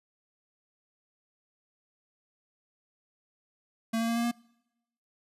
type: tone with pitch steps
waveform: square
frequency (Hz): 226.4 / 229 / 231.7 / 234.4 / 237.1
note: A3 / A#3 / A#3 / A#3 / A#3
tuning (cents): +50 / -31 / -10 / +10 / +30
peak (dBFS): -27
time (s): 3.93-4.315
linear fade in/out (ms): 10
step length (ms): 77
effects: noise-tail reverb RT60 0.9 s tail -25 dB re dry + resampled to 32000 Hz